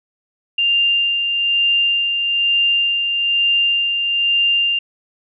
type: tone with tremolo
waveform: sine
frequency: 2794 Hz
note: F7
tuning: in tune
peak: -12 dBFS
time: 0.58-4.79 s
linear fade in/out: 5 ms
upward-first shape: sine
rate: 1.1 Hz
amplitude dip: 40%
effects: none